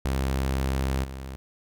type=tone with level steps; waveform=sawtooth; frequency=66.5 Hz; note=C2; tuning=29 cents sharp; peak=-20 / -31 dBFS; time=0.05-1.36 s; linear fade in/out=0 ms; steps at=1.03 s; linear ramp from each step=20 ms; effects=none